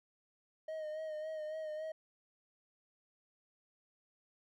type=tone with vibrato; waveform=triangle; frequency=622.3 Hz; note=D#5; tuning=in tune; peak=-37 dBFS; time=0.68-1.92 s; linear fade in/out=5 ms; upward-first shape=sine; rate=3.6 Hz; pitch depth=36 cents each way; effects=none